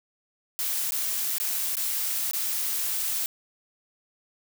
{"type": "noise with dropouts", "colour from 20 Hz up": "blue", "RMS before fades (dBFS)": -28, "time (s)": [0.59, 3.26], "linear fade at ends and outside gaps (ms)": 0, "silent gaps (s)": [[0.908, 0.921], [1.383, 1.4], [1.754, 1.769], [2.311, 2.334]], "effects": []}